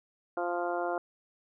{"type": "harmonic tone", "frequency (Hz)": 174.61, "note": "F3", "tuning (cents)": 0, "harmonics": [2, 3, 4, 5, 6, 7, 8], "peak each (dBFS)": [-35, -36, -33, -41, -41, -45, -40], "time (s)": [0.37, 0.98], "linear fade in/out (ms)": 2, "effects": []}